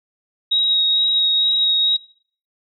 sine tone with vibrato, 3794 Hz, A#7, 30 cents sharp, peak -14 dBFS, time 0.51-1.97 s, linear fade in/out 10 ms, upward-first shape sine, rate 2.2 Hz, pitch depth 12 cents each way, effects noise-tail reverb RT60 0.5 s tail -22 dB re dry

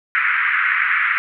white band-pass noise, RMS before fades -18 dBFS, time 0.15-1.18 s, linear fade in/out 0 ms, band 1300 to 2200 Hz, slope 48 dB/octave, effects none

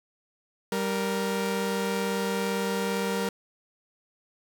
sawtooth tone pair together, 195 / 467.6 Hz, G3 / A#4, -9 / +5 cents, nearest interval octave + minor third, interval 1514 cents, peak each -25 dBFS, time 0.72-3.29 s, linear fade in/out 2 ms, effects none

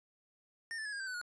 square tone with pitch steps, 1823 / 1753.8 / 1687.2 / 1623.2 / 1561.6 / 1502.3 / 1445.2 Hz, A#6 / A6 / G#6 / G#6 / G6 / F#6 / F#6, -39 / -6 / +27 / -40 / -7 / +26 / -41 cents, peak -39 dBFS, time 0.71-1.214 s, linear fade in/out 0 ms, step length 72 ms, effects resampled to 22050 Hz

